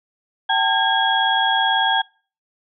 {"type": "tone cluster", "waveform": "sine", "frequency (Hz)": [773, 891, 1623, 3317], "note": ["G5", "A5", "G#6", "G#7"], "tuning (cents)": [-24, 22, -40, -3], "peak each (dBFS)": -21, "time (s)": [0.49, 2.02], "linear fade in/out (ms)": 10, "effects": ["noise-tail reverb RT60 0.4 s tail -25 dB re dry"]}